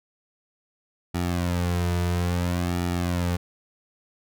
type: tone with flanger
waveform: sawtooth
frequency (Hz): 87.9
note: F2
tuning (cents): +12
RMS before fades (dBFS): -25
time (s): 1.14-3.37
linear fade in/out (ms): 10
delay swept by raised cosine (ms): 1.9 to 3.7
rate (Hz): 0.59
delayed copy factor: -0.75
effects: none